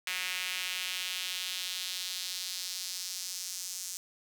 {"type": "tone with high-pass filter sweep", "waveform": "sawtooth", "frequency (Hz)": 183, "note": "F#3", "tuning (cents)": -19, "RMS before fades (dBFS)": -37, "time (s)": [0.07, 3.97], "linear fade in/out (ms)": 0, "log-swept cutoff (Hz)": [2300, 6400], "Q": 1.9, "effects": ["9-bit"]}